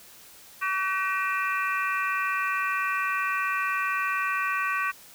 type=harmonic tone with a mistuned harmonic; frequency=380 Hz; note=F#4; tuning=46 cents sharp; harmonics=3 / 4 / 5 / 6 / 7; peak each=-28 / -30 / -32 / -34 / -35 dBFS; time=0.61-4.92 s; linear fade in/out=20 ms; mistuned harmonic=6; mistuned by=+92 cents; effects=white hiss -50 dBFS RMS until 5.14 s